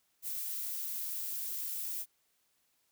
violet noise, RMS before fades -38 dBFS, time 0.22-2.06 s, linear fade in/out 50 ms, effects white hiss -75 dBFS RMS until 2.91 s

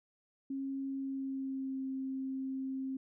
sine tone with pitch glide, 271.2 to 265.5 Hz, C#4 to C4, -38 to +25 cents, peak -35 dBFS, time 0.5-2.97 s, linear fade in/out 5 ms, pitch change -37 cents, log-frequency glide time 0.87-1.84 s, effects none

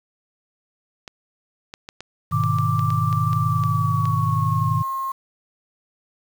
clicks, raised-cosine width 0.2 ms, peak -18 dBFS, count 12, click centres 1.078 / 1.739 / 1.889 / 2.006 / 2.437 / 2.586 / 2.793 / 2.904 / 3.128 / 3.331 / 3.637 / 4.055 s
sine chord, G# minor, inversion none, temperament just, 103.83 / 124.59 / 155.74 Hz, G#2 / B2 / D#3, 0 / +16 / +2 cents, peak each -23 dBFS, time 2.31-4.83 s, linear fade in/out 20 ms
sine tone with pitch glide, 1174.7 to 1071 Hz, D6 to C6, 0 to +40 cents, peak -23 dBFS, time 2.32-5.12 s, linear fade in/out 5 ms, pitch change -160 cents, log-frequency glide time 3.44-4.75 s
effects 7-bit

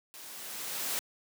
white noise with level ramp, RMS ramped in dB -48 to -32 dBFS, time 0.14-0.99 s, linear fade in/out 0 ms, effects high-pass 200 Hz 12 dB/octave

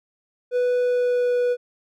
triangle tone with pitch glide, 493.9 to 489.9 Hz, B4 to B4, 0 to -14 cents, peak -16 dBFS, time 0.51-1.57 s, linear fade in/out 50 ms, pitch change -14 cents, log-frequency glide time 0.8-1.38 s, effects none

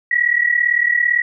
sine tone pair together, 1906.2 / 1944 Hz, A#6 / B6, +38 / -28 cents, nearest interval unison, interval 34 cents, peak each -16 dBFS, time 0.11-1.22 s, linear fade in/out 5 ms, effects none

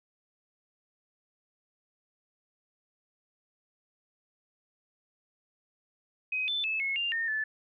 sine tone with pitch steps, 2521 / 3523 / 2608 / 2180 / 2794 / 1828 / 1742 Hz, D#7 / A7 / E7 / C#7 / F7 / A#6 / A6, +22 / +1 / -19 / -29 / 0 / -34 / -18 cents, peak -28 dBFS, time 6.32-7.44 s, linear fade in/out 5 ms, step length 160 ms, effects none

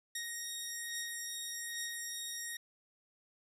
10% pulse beating tone pair, 1871 / 1872.2 Hz, A#6 / A#6, +6 / +7 cents, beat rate 1.2 Hz, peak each -37 / -31 dBFS, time 0.15-2.57 s, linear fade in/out 5 ms, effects resampled to 32000 Hz

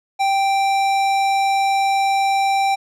sine tone with tanh clipping, 784 Hz, G5, in tune, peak -17 dBFS, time 0.19-2.76 s, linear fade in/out 20 ms, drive 17 dB, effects none

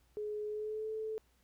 sine tone with pitch glide, 421.4 to 437 Hz, G#4 to A4, +25 to -12 cents, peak -36 dBFS, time 0.17-1.18 s, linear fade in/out 0 ms, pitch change +63 cents, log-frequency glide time 0.47-0.9 s, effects added 60 Hz sine -70 dBFS peak until 1.43 s + pink hiss -73 dBFS RMS until 1.43 s

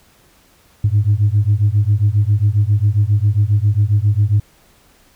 sine beating tone pair, 100 / 107.4 Hz, G2 / A2, +35 / -41 cents, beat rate 7.4 Hz, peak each -13 dBFS, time 0.84-4.4 s, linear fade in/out 5 ms, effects tanh soft clip ceiling -6 dBFS + pink hiss -52 dBFS RMS until 5.15 s

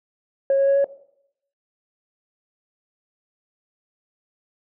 sine tone with pitch steps, 546 / 549.8 / 553.6 / 557.5 Hz, C#5 / C#5 / C#5 / C#5, -26 / -14 / -2 / +10 cents, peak -13 dBFS, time 0.5-0.844 s, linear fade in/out 2 ms, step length 86 ms, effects noise-tail reverb RT60 0.7 s tail -17 dB re dry + tanh soft clip ceiling -12 dBFS

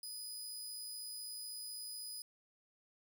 20% pulse tone, 4978 Hz, D#8, in tune, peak -38 dBFS, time 0.03-2.22 s, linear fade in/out 2 ms, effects none

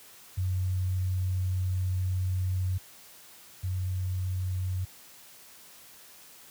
sine tone pair in turn, 92.5 / 92.5 Hz, F#2 / F#2, 0 / 0 cents, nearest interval unison, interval 0 cents, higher neither, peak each -25 / -27 dBFS, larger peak first, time 0.37-2.78 / 3.63-4.85 s, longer first, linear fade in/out 10 ms, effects white hiss -52 dBFS RMS until 6.5 s + high-pass 60 Hz 12 dB/octave

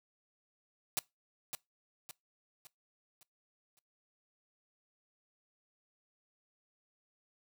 white noise with echo, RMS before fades -33 dBFS, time 0.97-0.99 s, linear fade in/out 0 ms, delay 560 ms, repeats 5, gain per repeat -7 dB, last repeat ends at 3.79 s, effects noise-tail reverb RT60 0.2 s tail -23 dB re dry

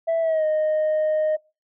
sine tone with pitch glide, 659.3 to 618.7 Hz, E5 to D#5, 0 to -10 cents, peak -16 dBFS, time 0.07-1.37 s, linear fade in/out 20 ms, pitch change -110 cents, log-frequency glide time 0.21-0.45 s, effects noise-tail reverb RT60 0.3 s tail -25 dB re dry + tanh soft clip ceiling -17 dBFS

